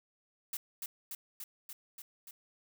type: noise with echo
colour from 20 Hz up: blue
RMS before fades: -38 dBFS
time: 0.53-0.57 s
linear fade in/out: 2 ms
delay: 290 ms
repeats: 6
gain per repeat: -2 dB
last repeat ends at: 2.31 s
effects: none